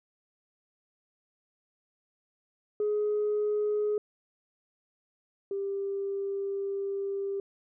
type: tone pair in turn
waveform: sine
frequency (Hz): 419.2 / 395.7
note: G#4 / G4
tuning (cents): +16 / +16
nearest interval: minor second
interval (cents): 100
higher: first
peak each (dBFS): -24 / -29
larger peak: first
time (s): 2.8-3.98 / 5.51-7.4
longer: second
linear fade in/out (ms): 2
effects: tanh soft clip ceiling -22 dBFS